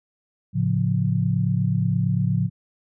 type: chord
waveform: sine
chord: A augmented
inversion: none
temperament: equal with one note detuned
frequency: 110 / 138.59 / 176.95 Hz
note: A2 / C#3 / E#3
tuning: 0 / 0 / +23 cents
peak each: -23 dBFS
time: 0.53-2.5 s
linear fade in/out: 50 ms
effects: none